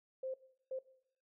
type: tone bursts at uneven times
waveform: sine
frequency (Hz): 523.3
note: C5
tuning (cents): 0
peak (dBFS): -38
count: 2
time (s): 0.23-0.34 / 0.71-0.79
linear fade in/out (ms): 5
effects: noise-tail reverb RT60 0.7 s tail -18 dB re dry

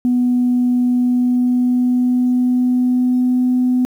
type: tone with pitch glide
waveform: sine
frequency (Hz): 246.9 to 251.1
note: B3 to B3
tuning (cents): 0 to +29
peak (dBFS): -11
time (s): 0.05-3.85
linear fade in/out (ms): 0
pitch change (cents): +29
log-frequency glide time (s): 0.88-3.5
effects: tanh soft clip ceiling -8 dBFS + 8-bit

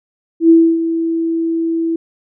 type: tone with ADSR envelope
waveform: sine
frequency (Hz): 329.6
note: E4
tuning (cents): 0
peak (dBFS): -3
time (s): 0.4-1.96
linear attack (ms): 97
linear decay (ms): 280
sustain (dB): -11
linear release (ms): 4
effects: none

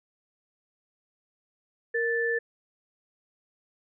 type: tone pair together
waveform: sine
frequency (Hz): 466.2 / 1757.7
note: A#4 / A6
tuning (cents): 0 / -2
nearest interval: octave + major seventh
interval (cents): 2298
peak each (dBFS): -27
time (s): 1.94-2.39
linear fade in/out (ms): 10
effects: none

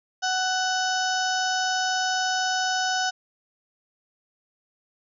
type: harmonic tone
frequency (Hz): 746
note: F#5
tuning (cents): +14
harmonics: 1 / 2 / 4 / 5 / 6 / 7 / 8 / 9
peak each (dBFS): -26 / -27 / -33 / -37 / -38 / -32 / -34 / -40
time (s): 0.22-3.11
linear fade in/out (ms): 20
effects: none

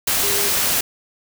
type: tone in noise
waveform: sine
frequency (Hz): 404.5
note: G#4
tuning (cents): -46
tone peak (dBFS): -27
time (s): 0.23-0.49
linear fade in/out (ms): 5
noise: white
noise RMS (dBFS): -19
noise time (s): 0.07-0.81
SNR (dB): -11
effects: none

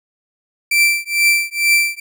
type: tone with tremolo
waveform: 40% pulse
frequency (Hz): 2343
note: D7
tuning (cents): -5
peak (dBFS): -8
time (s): 0.71-2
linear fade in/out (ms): 5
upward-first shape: triangle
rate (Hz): 2.2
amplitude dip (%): 100
effects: none

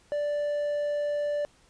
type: tone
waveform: triangle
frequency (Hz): 586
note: D5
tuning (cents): -4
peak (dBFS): -24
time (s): 0.12-1.45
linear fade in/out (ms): 0
effects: pink hiss -61 dBFS RMS until 1.69 s + resampled to 22050 Hz

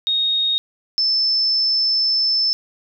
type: tone pair in turn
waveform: sine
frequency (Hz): 3729 / 5274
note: A#7 / E8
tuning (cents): 0 / 0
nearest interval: tritone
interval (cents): 600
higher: second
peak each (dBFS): -16 / -15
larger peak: second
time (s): 0.07-0.58 / 0.98-2.53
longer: second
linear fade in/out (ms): 0
effects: none

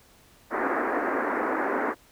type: band-pass noise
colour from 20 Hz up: pink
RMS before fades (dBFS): -27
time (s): 0.5-1.95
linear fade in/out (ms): 50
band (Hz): 250 to 1900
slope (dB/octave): 48
effects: pink hiss -57 dBFS RMS until 2.11 s

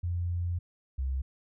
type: tone pair in turn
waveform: sine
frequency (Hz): 87.31 / 66.13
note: F2 / C2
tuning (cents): 0 / +19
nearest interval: perfect fourth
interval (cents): 481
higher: first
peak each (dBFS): -28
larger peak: neither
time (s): 0.03-0.59 / 0.98-1.22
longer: first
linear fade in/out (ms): 10
effects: none

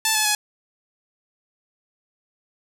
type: tone with pitch steps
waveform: 5% pulse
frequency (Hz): 880 / 860.9 / 842.2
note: A5 / A5 / G#5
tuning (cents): 0 / -38 / +24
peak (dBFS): -6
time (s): 0.05-0.35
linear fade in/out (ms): 2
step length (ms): 100
effects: 8-bit

